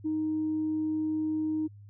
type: tone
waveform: sine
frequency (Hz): 311.1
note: D#4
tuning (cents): 0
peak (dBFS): -26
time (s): 0.04-1.68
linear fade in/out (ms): 20
effects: tanh soft clip ceiling -22 dBFS + added 102 Hz sine -47 dBFS peak until 1.89 s